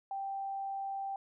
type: tone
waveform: sine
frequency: 784 Hz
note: G5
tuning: in tune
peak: -35 dBFS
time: 0.11-1.16 s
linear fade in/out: 2 ms
effects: none